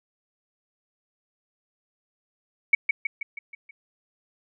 sine tone with echo, 2240 Hz, C#7, 18 cents sharp, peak -12 dBFS, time 2.73-2.75 s, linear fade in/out 5 ms, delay 160 ms, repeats 6, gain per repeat -5 dB, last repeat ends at 3.71 s, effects none

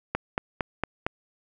click train, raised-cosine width 0.5 ms, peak -10 dBFS, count 5, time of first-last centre 0.15-1.065 s, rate 4.37 Hz, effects none

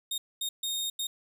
sawtooth tone bursts at uneven times, 3697 Hz, A#7, 15 cents flat, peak -27 dBFS, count 4, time 0.11-0.18 / 0.41-0.49 / 0.63-0.9 / 0.99-1.07 s, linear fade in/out 5 ms, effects none

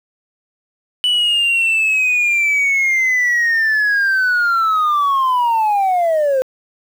sine linear sweep, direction down, 2977 to 509 Hz, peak -10 dBFS, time 1.04-6.42 s, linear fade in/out 0 ms, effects tanh soft clip ceiling -11 dBFS + 7-bit

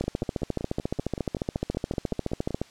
two click trains, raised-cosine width 2 ms, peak -13 / -19 dBFS, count 38 / 14, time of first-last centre 0.01-2.616 / 0.04-2.507 s, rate 14.2 / 5.27 Hz, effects white hiss -53 dBFS RMS until 2.7 s + low-pass 6000 Hz 12 dB/octave

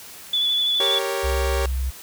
sine tone with vibrato, 3447 Hz, A7, 36 cents flat, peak -18 dBFS, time 0.33-0.99 s, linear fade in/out 5 ms, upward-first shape sine, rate 12 Hz, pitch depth 20 cents each way
sawtooth chord, G diminished, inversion none, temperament equal, 392 / 466.2 / 554.4 Hz, G4 / Bb4 / Db5, 0 / 0 / 0 cents, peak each -23 / -25 / -23 dBFS, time 0.8-1.66 s, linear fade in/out 2 ms
sine tone, 65 Hz, C2, 11 cents flat, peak -21 dBFS, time 1.23-1.91 s, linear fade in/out 20 ms
effects white hiss -41 dBFS RMS until 2.02 s

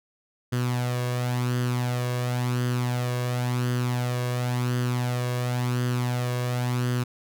sawtooth tone with flanger, 123.47 Hz, B2, in tune, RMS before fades -26 dBFS, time 0.52-7.04 s, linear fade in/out 10 ms, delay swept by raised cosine 0.63 to 1.83 ms, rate 0.94 Hz, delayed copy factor +0.55, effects none

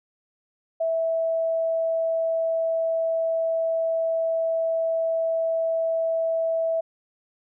sine tone, 655 Hz, E5, 11 cents flat, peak -21 dBFS, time 0.8-6.81 s, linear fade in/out 10 ms, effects none

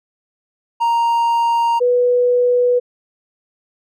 triangle / sine tone pair in turn, 932.3 / 491.3 Hz, A#5 / B4, 0 / -9 cents, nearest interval major seventh, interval 1109 cents, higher first, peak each -11 dBFS, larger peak neither, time 0.8-1.8 / 1.8-2.8 s, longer neither, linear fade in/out 20 ms, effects none

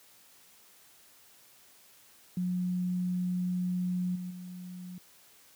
sine tone with level steps, 180.5 Hz, F#3, 43 cents flat, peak -28 / -35 / -40 dBFS, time 2.37-4.98 s, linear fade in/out 2 ms, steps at 4.15 / 4.3 s, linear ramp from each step 10 ms, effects white hiss -59 dBFS RMS until 5.55 s + high-pass 80 Hz 12 dB/octave

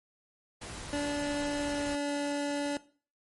pink noise, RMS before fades -42 dBFS, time 0.61-1.96 s, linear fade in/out 10 ms
25% pulse tone with pitch glide, 289.6 to 287.6 Hz, D4 to D4, -24 to -36 cents, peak -26 dBFS, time 0.93-2.77 s, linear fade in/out 0 ms, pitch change -12 cents, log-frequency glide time 1.6-1.94 s
effects noise-tail reverb RT60 0.4 s tail -17 dB re dry + MP3 48 kbps

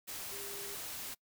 sine tone in noise, 400.7 Hz, G4, 38 cents sharp, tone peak -49 dBFS, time 0.31-0.76 s, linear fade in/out 20 ms, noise white, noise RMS -43 dBFS, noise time 0.07-1.15 s, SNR -9 dB, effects noise-tail reverb RT60 0.1 s tail -24 dB re dry

